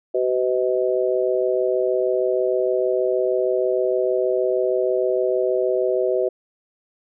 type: harmonic tone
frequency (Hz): 126.4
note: B2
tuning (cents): +41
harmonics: 3 / 4 / 5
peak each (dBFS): -21 / -22 / -23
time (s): 0.14-6.29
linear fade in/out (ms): 10
effects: none